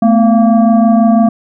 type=tone with frequency modulation; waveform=sine; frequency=220 Hz; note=A3; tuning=in tune; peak=-5 dBFS; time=0.02-1.29 s; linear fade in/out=5 ms; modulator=466 Hz; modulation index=0.97; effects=none